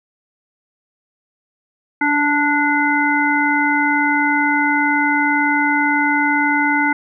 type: harmonic tone with a mistuned harmonic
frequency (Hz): 293.2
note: D4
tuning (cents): -3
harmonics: 1 / 3 / 5 / 7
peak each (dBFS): -19 / -19 / -19 / -19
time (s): 2.01-6.93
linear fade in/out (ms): 5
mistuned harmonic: 1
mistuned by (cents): -17
effects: none